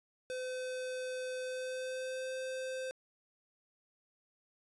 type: tone with pitch glide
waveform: square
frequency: 510 to 519.2 Hz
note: C5 to C5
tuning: -44 to -13 cents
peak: -38 dBFS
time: 0.3-2.91 s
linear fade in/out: 0 ms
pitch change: +31 cents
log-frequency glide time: 1.41-2.33 s
effects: resampled to 24000 Hz + 11-bit